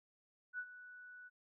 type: tone with ADSR envelope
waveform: sine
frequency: 1480 Hz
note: F#6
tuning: in tune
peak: -38 dBFS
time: 0.53-1.3 s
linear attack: 56 ms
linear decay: 62 ms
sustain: -14 dB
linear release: 31 ms
effects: none